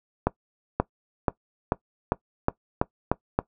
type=accelerating click train; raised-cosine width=1 ms; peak=-6 dBFS; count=9; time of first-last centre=0.27-3.39 s; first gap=530 ms; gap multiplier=0.91; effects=noise-tail reverb RT60 0.1 s tail -20 dB re dry